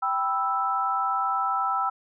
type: chord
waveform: sine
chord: E minor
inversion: first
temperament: equal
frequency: 784 / 987.8 / 1318.5 Hz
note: G5 / B5 / E6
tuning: 0 / 0 / 0 cents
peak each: -28 / -30 / -25 dBFS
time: 0.02-1.9 s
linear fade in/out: 10 ms
effects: none